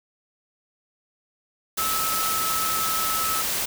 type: tone in noise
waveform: sine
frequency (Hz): 1301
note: E6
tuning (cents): -23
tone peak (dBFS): -26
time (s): 1.78-3.42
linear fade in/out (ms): 10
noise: white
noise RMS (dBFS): -26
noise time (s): 1.77-3.66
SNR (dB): -3
effects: none